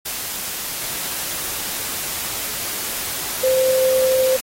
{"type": "tone in noise", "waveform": "sine", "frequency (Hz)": 520, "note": "C5", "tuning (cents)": -11, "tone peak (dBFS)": -14, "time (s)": [3.43, 4.37], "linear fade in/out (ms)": 10, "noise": "white", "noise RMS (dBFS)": -26, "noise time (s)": [0.05, 4.41], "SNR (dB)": 9, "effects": ["AAC 48 kbps"]}